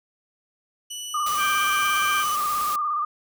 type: tone with pitch glide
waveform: 20% pulse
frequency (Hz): 2960 to 2981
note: F#7 to F#7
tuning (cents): 0 to +12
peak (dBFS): -26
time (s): 0.9-2.36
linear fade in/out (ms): 10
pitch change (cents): +12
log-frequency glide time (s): 1.76-2.13
type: tone with vibrato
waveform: sine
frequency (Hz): 1200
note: D6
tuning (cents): +37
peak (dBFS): -22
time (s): 1.14-3.05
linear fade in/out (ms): 5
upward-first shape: square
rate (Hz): 17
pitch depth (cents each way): 37
type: noise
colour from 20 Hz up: white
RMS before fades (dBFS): -33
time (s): 1.26-2.76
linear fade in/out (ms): 5
type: harmonic tone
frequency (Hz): 787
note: G5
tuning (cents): +7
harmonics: 2 / 3 / 4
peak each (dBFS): -26 / -27 / -32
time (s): 1.37-2.25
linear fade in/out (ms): 50
effects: none